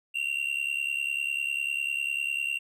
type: tone with amplitude modulation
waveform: triangle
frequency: 2756 Hz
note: F7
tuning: 24 cents flat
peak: -22 dBFS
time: 0.14-2.59 s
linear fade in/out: 20 ms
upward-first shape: sine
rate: 70 Hz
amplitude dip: 85%
effects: none